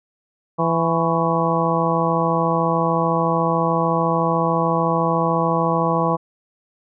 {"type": "harmonic tone with a mistuned harmonic", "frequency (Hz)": 166.3, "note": "E3", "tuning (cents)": 16, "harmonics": [1, 2, 3, 4, 5, 6, 7], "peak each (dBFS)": [-22, -26, -23, -25, -25, -24, -24], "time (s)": [0.58, 6.17], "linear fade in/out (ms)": 20, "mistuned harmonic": 7, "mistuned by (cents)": -80, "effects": []}